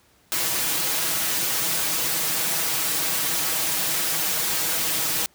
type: noise with comb filter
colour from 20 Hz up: white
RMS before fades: -24 dBFS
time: 0.32-5.26 s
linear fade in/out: 0 ms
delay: 6.2 ms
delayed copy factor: +0.95
effects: pink hiss -59 dBFS RMS until 5.34 s + high-pass 60 Hz 12 dB/octave